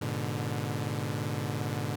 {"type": "chord", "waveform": "sawtooth", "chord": "G# diminished", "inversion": "none", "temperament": "equal with one note detuned", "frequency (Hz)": [103.83, 121.28, 146.83], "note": ["G#2", "B2", "D3"], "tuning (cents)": [0, -31, 0], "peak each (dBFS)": -31, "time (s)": [0.01, 1.96], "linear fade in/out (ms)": 10, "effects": []}